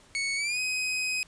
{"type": "tone with pitch glide", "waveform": "sawtooth", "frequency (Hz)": [2217, 2517], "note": ["C#7", "D#7"], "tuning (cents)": [0, 19], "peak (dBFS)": -24, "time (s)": [0.15, 1.23], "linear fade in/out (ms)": 0, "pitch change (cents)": 219, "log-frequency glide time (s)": [0.36, 0.59], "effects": ["pink hiss -57 dBFS RMS until 1.27 s", "resampled to 22050 Hz"]}